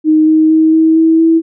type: tone with pitch steps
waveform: sine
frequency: 311.1 / 314.2 / 317.3 / 320.4 / 323.6 / 326.8 Hz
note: D#4 / D#4 / D#4 / E4 / E4 / E4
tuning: 0 / +17 / +34 / -49 / -32 / -15 cents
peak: -5 dBFS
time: 0.04-1.42 s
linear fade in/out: 50 ms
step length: 230 ms
effects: none